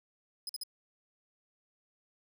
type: tone bursts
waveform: sawtooth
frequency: 5050 Hz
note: D#8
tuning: 25 cents sharp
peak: -34 dBFS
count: 3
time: 0.47-0.635 s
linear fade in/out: 2 ms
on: 23 ms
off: 48 ms
effects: none